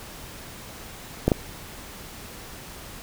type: clicks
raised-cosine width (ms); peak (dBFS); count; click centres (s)
2; -4; 2; 1.28 / 1.318
effects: pink hiss -41 dBFS RMS until 3.02 s